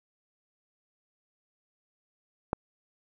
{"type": "click", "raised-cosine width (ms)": 1, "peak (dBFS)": -12, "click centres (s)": 2.531, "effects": []}